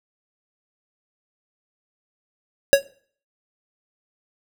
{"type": "tone with exponential decay", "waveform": "square", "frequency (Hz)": 554.4, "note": "C#5", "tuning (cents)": 0, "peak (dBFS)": -5, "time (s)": [2.73, 2.83], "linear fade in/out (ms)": 0, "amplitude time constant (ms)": 21, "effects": ["noise-tail reverb RT60 0.5 s tail -22 dB re dry"]}